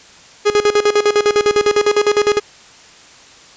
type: tone with tremolo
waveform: 45% pulse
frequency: 415.3 Hz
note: G#4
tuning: in tune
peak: -9 dBFS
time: 0.45-2.4 s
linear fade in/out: 20 ms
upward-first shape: square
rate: 9.9 Hz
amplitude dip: 80%
effects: white hiss -42 dBFS RMS until 3.56 s + resampled to 16000 Hz